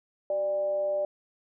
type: tone with frequency modulation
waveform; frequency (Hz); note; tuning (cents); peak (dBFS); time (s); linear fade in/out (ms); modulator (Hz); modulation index
sine; 592; D5; +14; -25; 0.3-1.05; 2; 213; 0.27
effects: none